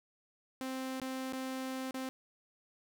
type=tone with dropouts; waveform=sawtooth; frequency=261.6 Hz; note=C4; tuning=in tune; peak=-33 dBFS; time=0.61-2.09 s; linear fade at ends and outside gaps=0 ms; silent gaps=1-1.017 / 1.324-1.333 / 1.909-1.943 s; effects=none

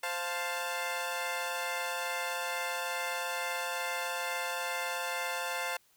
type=chord; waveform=15% pulse; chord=F major; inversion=second; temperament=equal; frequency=523.3 / 698.5 / 880 Hz; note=C5 / F5 / A5; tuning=0 / 0 / 0 cents; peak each=-31 dBFS; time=0.03-5.77 s; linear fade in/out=5 ms; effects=white hiss -67 dBFS RMS until 5.96 s

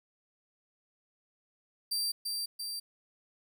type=tone with echo; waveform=sawtooth; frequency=4699 Hz; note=D8; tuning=in tune; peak=-27 dBFS; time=1.91-2.12 s; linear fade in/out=10 ms; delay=340 ms; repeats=2; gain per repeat=-3 dB; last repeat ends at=2.8 s; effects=none

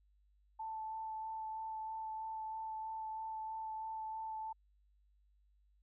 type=tone with vibrato; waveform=sine; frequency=880 Hz; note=A5; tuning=in tune; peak=-40 dBFS; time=0.59-4.53 s; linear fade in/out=10 ms; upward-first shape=sine; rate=3.1 Hz; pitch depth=11 cents each way; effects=added 50 Hz sine -68 dBFS peak until 5.82 s

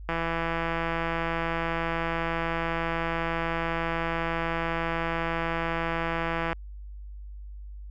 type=click train; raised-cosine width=0.5 ms; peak=-14 dBFS; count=1070; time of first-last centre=0.09-6.53 s; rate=166 Hz; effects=added 50 Hz sine -38 dBFS peak until 7.9 s

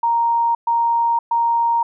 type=tone bursts; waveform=sine; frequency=932.3 Hz; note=A#5; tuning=in tune; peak=-14 dBFS; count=3; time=0.03-1.83 s; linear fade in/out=5 ms; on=520 ms; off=120 ms; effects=none

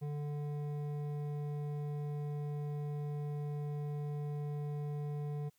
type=tone with hard clipping; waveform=sine; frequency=146.83 Hz; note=D3; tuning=in tune; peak=-38 dBFS; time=0.01-5.5 s; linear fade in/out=20 ms; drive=10 dB; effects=white hiss -75 dBFS RMS until 5.58 s

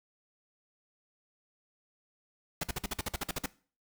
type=noise bursts; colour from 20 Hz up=pink; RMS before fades=-33 dBFS; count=12; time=2.61-3.461 s; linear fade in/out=5 ms; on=26 ms; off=49 ms; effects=noise-tail reverb RT60 0.4 s tail -20 dB re dry

